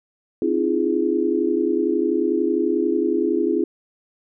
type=chord; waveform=sine; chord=F minor seventh; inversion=second; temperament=equal with one note detuned; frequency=261.6 / 311.1 / 342.2 / 415.3 Hz; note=C4 / Eb4 / F4 / Ab4; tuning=0 / 0 / -35 / 0 cents; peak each=-25 / -24 / -21 / -23 dBFS; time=0.42-3.64 s; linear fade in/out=2 ms; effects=none